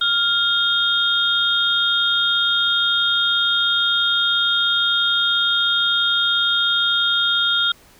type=tone cluster; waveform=sine; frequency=1398 / 3249 / 3666 Hz; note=F6 / G#7 / A#7; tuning=+1 / -39 / -30 cents; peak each=-20 dBFS; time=0.01-7.72 s; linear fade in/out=5 ms; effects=pink hiss -50 dBFS RMS until 7.99 s